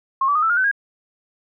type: tone with pitch steps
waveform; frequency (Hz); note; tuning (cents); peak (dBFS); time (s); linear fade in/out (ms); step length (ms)
sine; 1075 / 1152.2 / 1234.9 / 1323.5 / 1418.5 / 1520.3 / 1629.4; C6 / D6 / D#6 / E6 / F6 / F#6 / G#6; +47 / -33 / -13 / +7 / +27 / +47 / -33; -15; 0.21-0.714; 5; 72
effects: none